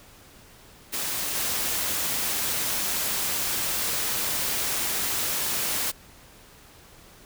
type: noise with level steps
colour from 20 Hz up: white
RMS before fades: -29 / -27 dBFS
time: 0.92-5.92 s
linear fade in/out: 20 ms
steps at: 1.35 s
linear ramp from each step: 5 ms
effects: pink hiss -51 dBFS RMS until 7.25 s